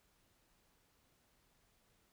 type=silence; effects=pink hiss -74 dBFS RMS until 2.12 s